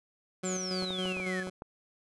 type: tone with tremolo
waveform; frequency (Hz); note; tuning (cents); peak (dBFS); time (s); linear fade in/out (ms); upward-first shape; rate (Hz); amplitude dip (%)
20% pulse; 185; F#3; 0; -27; 0.43-1.5; 10; square; 3.6; 40
type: exponential sweep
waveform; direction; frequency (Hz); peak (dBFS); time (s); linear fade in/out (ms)
sine; down; 7510 to 1678; -35; 0.45-1.43; 2
type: clicks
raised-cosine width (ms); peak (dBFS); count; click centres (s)
1; -27; 7; 0.824 / 0.906 / 1.056 / 1.169 / 1.2 / 1.472 / 1.621
effects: resampled to 24000 Hz